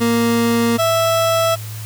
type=tone pair in turn; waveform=30% pulse; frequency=233.1 / 659.3 Hz; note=A#3 / E5; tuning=0 / 0 cents; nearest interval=octave + tritone; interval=1800 cents; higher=second; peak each=-11 dBFS; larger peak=neither; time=0-0.78 / 0.78-1.56 s; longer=neither; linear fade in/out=20 ms; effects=added 108 Hz sine -27 dBFS peak until 1.85 s + white hiss -36 dBFS RMS until 1.85 s